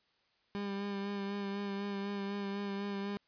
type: tone with vibrato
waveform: 30% pulse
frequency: 200 Hz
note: G3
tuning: 35 cents sharp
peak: -33 dBFS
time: 0.55-3.17 s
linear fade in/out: 0 ms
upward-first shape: sine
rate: 4 Hz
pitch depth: 23 cents each way
effects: white hiss -73 dBFS RMS until 3.27 s + resampled to 11025 Hz